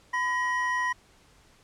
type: tone pair together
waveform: triangle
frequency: 1005.8 / 1900 Hz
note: B5 / A#6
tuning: +31 / +33 cents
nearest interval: major seventh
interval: 1102 cents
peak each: -26 dBFS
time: 0.13-0.93 s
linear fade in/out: 10 ms
effects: pink hiss -59 dBFS RMS until 1.63 s + low-pass 9000 Hz 12 dB/octave